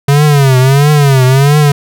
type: tone with vibrato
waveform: square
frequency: 138.7 Hz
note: C#3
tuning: 1 cent sharp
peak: -5 dBFS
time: 0.08-1.72 s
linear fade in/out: 5 ms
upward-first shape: triangle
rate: 1.5 Hz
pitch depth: 160 cents each way
effects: none